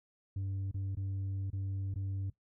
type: tone with dropouts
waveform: sine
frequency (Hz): 97.1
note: G2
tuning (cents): -16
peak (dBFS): -31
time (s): 0.36-2.3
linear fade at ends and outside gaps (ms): 5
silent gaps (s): 0.713-0.743 / 0.951-0.97 / 1.502-1.53 / 1.941-1.958
effects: noise-tail reverb RT60 0.1 s tail -18 dB re dry + tanh soft clip ceiling -33 dBFS

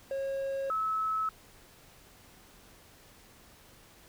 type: tone pair in turn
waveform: triangle / sine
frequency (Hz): 544 / 1297.2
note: C#5 / E6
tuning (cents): -33 / -28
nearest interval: octave + minor third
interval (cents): 1505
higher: second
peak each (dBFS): -29 / -28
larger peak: second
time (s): 0.11-0.7 / 0.7-1.29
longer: neither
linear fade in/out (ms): 2
effects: pink hiss -57 dBFS RMS until 4.08 s

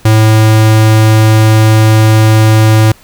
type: tone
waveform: square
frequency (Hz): 109.4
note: A2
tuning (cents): -9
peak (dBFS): -4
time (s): 0.05-2.92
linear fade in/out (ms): 5
effects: pink hiss -41 dBFS RMS until 3.03 s

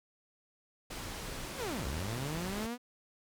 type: low-pass noise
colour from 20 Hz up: pink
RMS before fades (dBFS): -42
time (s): 0.9-2.67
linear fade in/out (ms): 10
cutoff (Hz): 11000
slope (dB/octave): 12
type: linear two-way sweep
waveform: sawtooth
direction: down then up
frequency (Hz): 580 to 59.2 to 250.2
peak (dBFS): -32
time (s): 1.56-2.78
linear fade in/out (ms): 50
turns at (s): 1.86
effects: none

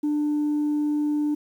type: tone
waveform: sine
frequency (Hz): 297.1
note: D4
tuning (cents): +20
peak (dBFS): -19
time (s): 0.03-1.35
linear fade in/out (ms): 10
effects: tanh soft clip ceiling -19 dBFS + 9-bit

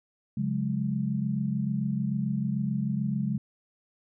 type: chord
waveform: sine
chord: C# suspended fourth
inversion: none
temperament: equal with one note detuned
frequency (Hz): 138.59 / 180.88 / 207.7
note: C#3 / F#3 / G#3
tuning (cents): 0 / -39 / 0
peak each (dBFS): -30 / -32 / -29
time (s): 0.37-3.38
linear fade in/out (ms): 5
effects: none

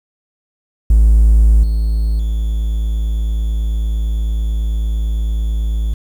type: tone with level steps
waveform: triangle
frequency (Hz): 54.5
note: A1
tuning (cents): -16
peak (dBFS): -3 / -10 / -12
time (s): 0.9-5.94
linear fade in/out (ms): 5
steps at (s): 1.63 / 2.19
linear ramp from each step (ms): 5
effects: tanh soft clip ceiling 0 dBFS + 7-bit

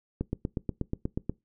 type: click train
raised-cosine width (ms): 3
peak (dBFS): -16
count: 10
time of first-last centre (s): 0.21-1.296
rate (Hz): 8.29
effects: noise-tail reverb RT60 0.2 s tail -22 dB re dry

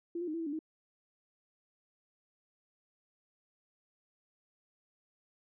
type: tone with pitch steps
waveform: sine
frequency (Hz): 340.9 / 352.8 / 308.4 / 333 / 327.7 / 287.7 / 315.4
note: F4 / F4 / D#4 / E4 / E4 / D4 / D#4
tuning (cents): -42 / +18 / -15 / +18 / -10 / -36 / +24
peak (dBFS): -34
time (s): 0.15-0.591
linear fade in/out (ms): 5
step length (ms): 63
effects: none

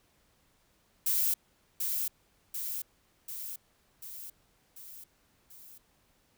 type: noise with echo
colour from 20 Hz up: violet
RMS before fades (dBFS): -28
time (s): 1.06-1.34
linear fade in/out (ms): 5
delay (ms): 740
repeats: 6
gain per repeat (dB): -4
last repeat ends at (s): 5.78
effects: pink hiss -69 dBFS RMS until 6.37 s

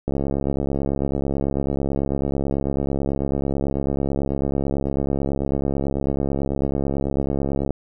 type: click train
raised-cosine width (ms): 2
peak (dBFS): -10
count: 528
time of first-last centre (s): 0.08-7.707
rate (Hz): 69.1
effects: none

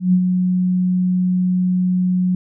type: tone with ADSR envelope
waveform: sine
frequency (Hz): 182.3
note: F#3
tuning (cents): -25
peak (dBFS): -9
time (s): 0-2.35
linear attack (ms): 130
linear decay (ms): 71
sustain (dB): -5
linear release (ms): 3
effects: none

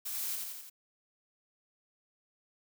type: noise with echo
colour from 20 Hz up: blue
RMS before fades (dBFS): -38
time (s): 0.05-0.36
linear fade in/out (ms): 10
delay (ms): 85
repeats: 4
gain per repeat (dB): -3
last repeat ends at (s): 0.7
effects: none

